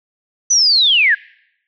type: linear sweep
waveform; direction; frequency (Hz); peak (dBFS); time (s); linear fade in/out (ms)
sine; down; 6080 to 1568; -9; 0.5-1.15; 10
effects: noise-tail reverb RT60 0.8 s tail -24 dB re dry